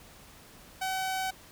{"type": "tone", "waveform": "sawtooth", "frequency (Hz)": 758, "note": "F#5", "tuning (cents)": 42, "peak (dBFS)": -26, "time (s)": [0.81, 1.31], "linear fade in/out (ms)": 10, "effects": ["pink hiss -53 dBFS RMS until 1.51 s"]}